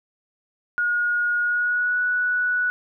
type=tone with pitch glide; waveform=sine; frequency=1440 to 1474.5 Hz; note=F#6 to F#6; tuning=-47 to -6 cents; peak=-19 dBFS; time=0.78-2.7 s; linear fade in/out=0 ms; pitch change=+41 cents; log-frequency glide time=1.41-2.01 s; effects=none